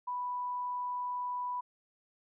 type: tone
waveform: sine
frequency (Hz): 987.8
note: B5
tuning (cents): 0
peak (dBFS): -33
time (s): 0.07-1.61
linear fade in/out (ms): 10
effects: none